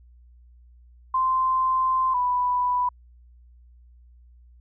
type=tone pair in turn; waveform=sine; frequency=1040 / 989.6 Hz; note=C6 / B5; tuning=-11 / +3 cents; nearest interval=minor second; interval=86 cents; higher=first; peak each=-19 / -20 dBFS; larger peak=first; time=1.14-2.14 / 2.14-2.89 s; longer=first; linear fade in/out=5 ms; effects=added 60 Hz sine -49 dBFS peak until 4.6 s